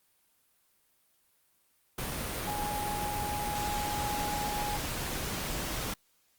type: tone in noise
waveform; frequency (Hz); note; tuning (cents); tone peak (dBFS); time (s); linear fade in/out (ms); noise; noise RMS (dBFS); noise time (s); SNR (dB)
sine; 830.6; G#5; 0; -33; 2.47-4.77; 5; pink; -35; 1.98-5.94; -1
effects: white hiss -70 dBFS RMS until 6.38 s + Opus 32 kbps